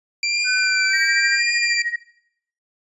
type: tone with vibrato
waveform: 25% pulse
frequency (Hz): 2360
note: D7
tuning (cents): +8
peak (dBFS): -15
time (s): 0.23-1.82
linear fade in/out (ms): 2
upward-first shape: triangle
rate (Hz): 0.96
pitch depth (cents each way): 40
type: tone with pitch glide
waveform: sine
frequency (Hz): 1509 to 1598.7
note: F#6 to G6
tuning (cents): +34 to +34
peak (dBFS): -20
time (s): 0.44-1.41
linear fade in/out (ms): 50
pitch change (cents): +100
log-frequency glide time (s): 0.85-1.02
type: tone with tremolo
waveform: sine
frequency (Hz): 1890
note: A#6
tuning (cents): +23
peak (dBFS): -19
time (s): 0.93-1.96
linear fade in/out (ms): 5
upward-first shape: sine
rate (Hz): 13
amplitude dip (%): 80
effects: noise-tail reverb RT60 0.7 s tail -19 dB re dry + resampled to 24000 Hz